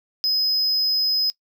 triangle tone, 5060 Hz, D#8, 28 cents sharp, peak -17 dBFS, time 0.24-1.3 s, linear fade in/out 0 ms, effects noise-tail reverb RT60 0.1 s tail -21 dB re dry

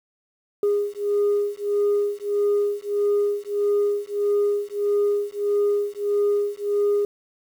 sine beating tone pair, 408.9 / 410.5 Hz, G#4 / G#4, -27 / -20 cents, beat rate 1.6 Hz, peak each -21 dBFS, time 0.63-7.05 s, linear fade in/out 2 ms, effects tanh soft clip ceiling -15 dBFS + 8-bit

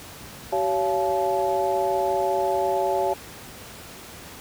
sine tone cluster, 382 / 563 / 688 / 862 Hz, G4 / C#5 / F5 / A5, -45 / +27 / -26 / -36 cents, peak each -26 dBFS, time 0.52-3.14 s, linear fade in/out 10 ms, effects pink hiss -41 dBFS RMS until 4.4 s + high-pass 60 Hz 12 dB/octave

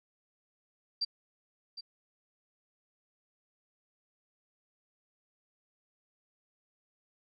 sine tone with echo, 4699 Hz, D8, in tune, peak -28 dBFS, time 1.01-1.05 s, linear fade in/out 10 ms, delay 760 ms, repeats 1, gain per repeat -12 dB, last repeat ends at 1.81 s, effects none

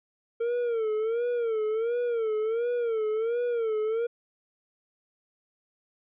triangle tone with vibrato, 456.5 Hz, A#4, 36 cents flat, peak -23 dBFS, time 0.4-4.07 s, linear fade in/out 10 ms, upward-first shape sine, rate 1.4 Hz, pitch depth 110 cents each way, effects resampled to 8000 Hz

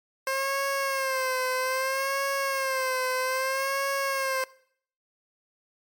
15% pulse tone with vibrato, 531 Hz, C5, 25 cents sharp, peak -19 dBFS, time 0.27-4.44 s, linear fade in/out 2 ms, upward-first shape sine, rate 0.62 Hz, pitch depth 63 cents each way, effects noise-tail reverb RT60 0.6 s tail -21 dB re dry + MP3 96 kbps

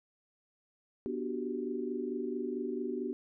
sine chord, G major seventh, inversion first, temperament just, 245 / 294 / 367.5 / 392 Hz, B3 / D4 / F#4 / G4, -14 / +2 / -12 / 0 cents, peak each -38 / -40 / -38 / -39 dBFS, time 1.06-3.13 s, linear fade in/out 0 ms, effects none

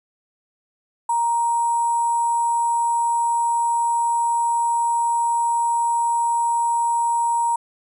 sine tone with sample-and-hold, 936 Hz, A#5, 7 cents sharp, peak -17 dBFS, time 1.09-7.56 s, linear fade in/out 5 ms, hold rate 8820 Hz, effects resampled to 24000 Hz

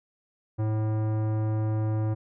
sine tone with tanh clipping, 108.6 Hz, A2, 22 cents flat, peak -26 dBFS, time 0.58-2.15 s, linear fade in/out 20 ms, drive 17 dB, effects none

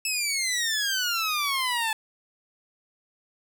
15% pulse exponential sweep, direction down, 2632 to 865 Hz, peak -18 dBFS, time 0.05-1.93 s, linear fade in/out 2 ms, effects none

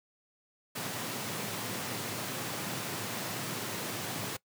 pink high-pass noise, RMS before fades -37 dBFS, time 0.75-4.37 s, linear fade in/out 10 ms, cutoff 100 Hz, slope 96 dB/octave, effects noise-tail reverb RT60 0.1 s tail -21 dB re dry

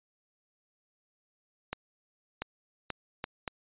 accelerating click train, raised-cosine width 0.3 ms, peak -17 dBFS, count 5, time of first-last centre 1.73-3.478 s, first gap 690 ms, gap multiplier 0.7, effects resampled to 8000 Hz

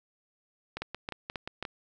two click trains, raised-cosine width 0.3 ms, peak -20 / -18 dBFS, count 6 / 4, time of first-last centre 0.77-1.652 / 0.82-1.626 s, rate 5.67 / 3.72 Hz, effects none

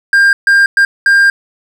triangle tone bursts at uneven times, 1600 Hz, G6, 35 cents sharp, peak -3 dBFS, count 4, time 0.13-0.33 / 0.47-0.66 / 0.77-0.85 / 1.06-1.3 s, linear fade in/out 2 ms, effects none

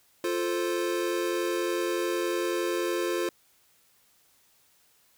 square chord, F major, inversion none, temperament equal, 349.2 / 440 / 523.3 Hz, F4 / A4 / C5, 0 / 0 / 0 cents, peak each -29 / -34 / -34 dBFS, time 0.24-3.29 s, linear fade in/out 2 ms, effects white hiss -64 dBFS RMS until 5.17 s

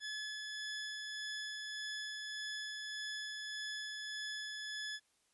20% pulse tone with tremolo, 1713 Hz, A6, 47 cents flat, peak -35 dBFS, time 0-5 s, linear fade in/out 50 ms, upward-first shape sine, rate 1.7 Hz, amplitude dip 25%, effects white hiss -75 dBFS RMS until 5.33 s + resampled to 24000 Hz

